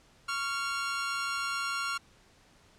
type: tone pair together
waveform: sawtooth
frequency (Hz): 1111 / 1386.5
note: C#6 / F6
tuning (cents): +4 / -13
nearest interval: major third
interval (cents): 383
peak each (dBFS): -33 / -28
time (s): 0.28-1.98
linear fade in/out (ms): 10
effects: pink hiss -61 dBFS RMS until 2.78 s + low-pass 8000 Hz 12 dB/octave